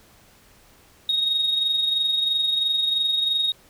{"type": "tone with amplitude modulation", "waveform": "sine", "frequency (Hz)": 3747, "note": "A#7", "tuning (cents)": 8, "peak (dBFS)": -16, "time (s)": [1.09, 3.52], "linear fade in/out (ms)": 2, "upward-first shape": "sine", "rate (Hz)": 23, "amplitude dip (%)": 50, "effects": ["tanh soft clip ceiling -15 dBFS", "pink hiss -54 dBFS RMS until 3.69 s"]}